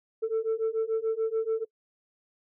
sine beating tone pair, 441.8 / 448.7 Hz, A4 / A4, +7 / +34 cents, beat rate 6.9 Hz, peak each -27 / -26 dBFS, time 0.22-1.65 s, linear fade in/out 20 ms, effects noise-tail reverb RT60 0.1 s tail -23 dB re dry + tanh soft clip ceiling -22 dBFS

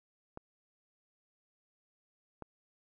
clicks, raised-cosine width 1 ms, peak -29 dBFS, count 2, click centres 0.374 / 2.423 s, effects none

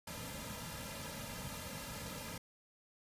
pink noise with comb filter, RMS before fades -45 dBFS, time 0.07-2.38 s, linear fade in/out 5 ms, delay 2.7 ms, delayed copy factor -0.9, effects resampled to 32000 Hz

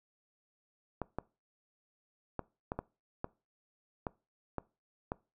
clicks, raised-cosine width 1 ms, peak -21 dBFS, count 9, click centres 1.017 / 1.186 / 2.393 / 2.719 / 2.79 / 3.244 / 4.068 / 4.583 / 5.119 s, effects noise-tail reverb RT60 0.3 s tail -22 dB re dry

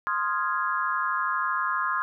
sine chord, F minor seventh, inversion second, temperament equal, 1046.5 / 1244.5 / 1396.9 / 1661.2 Hz, C6 / Eb6 / F6 / Ab6, 0 / 0 / 0 / 0 cents, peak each -28 / -29 / -31 / -31 dBFS, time 0.07-2.02 s, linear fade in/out 0 ms, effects none

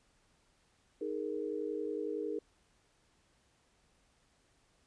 sine chord, D# suspended fourth, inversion none, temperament equal, 311.1 / 415.3 / 466.2 Hz, D#4 / G#4 / A#4, 0 / 0 / 0 cents, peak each -40 / -38 / -39 dBFS, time 1.01-2.39 s, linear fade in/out 5 ms, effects pink hiss -71 dBFS RMS until 4.86 s + resampled to 22050 Hz

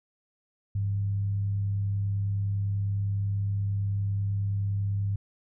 sine tone with frequency modulation, 100.5 Hz, G2, 44 cents sharp, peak -25 dBFS, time 0.75-5.16 s, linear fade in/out 5 ms, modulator 69.8 Hz, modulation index 0.21, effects none

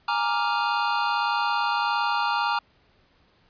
square chord, Bb dominant seventh, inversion third, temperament equal, 830.6 / 932.3 / 1174.7 / 1396.9 Hz, Ab5 / Bb5 / D6 / F6, 0 / 0 / 0 / 0 cents, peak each -29 / -27 / -30 / -29 dBFS, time 0.08-2.59 s, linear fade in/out 5 ms, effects pink hiss -62 dBFS RMS until 3.49 s + resampled to 11025 Hz

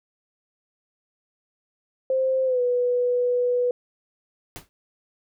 sine tone with pitch glide, 524 to 491.7 Hz, C5 to B4, +2 to -8 cents, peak -19 dBFS, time 2.1-3.71 s, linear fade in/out 2 ms, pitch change -110 cents, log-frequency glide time 2.45-2.61 s
pink noise with exponential decay, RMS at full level -34 dBFS, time 4.56-4.69 s, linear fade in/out 0 ms, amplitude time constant 28 ms
effects none

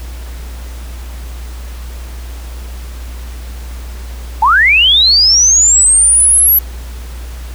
sine linear sweep, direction up, 830 to 11840 Hz, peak -5 dBFS, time 4.42-6.59 s, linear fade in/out 5 ms, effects added 60 Hz sine -23 dBFS peak until 7.54 s + pink hiss -36 dBFS RMS until 7.54 s

